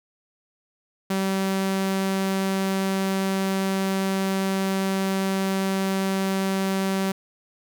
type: tone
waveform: sawtooth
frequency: 192.5 Hz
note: G3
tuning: 31 cents flat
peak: -18 dBFS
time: 1.1-7.12 s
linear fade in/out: 5 ms
effects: none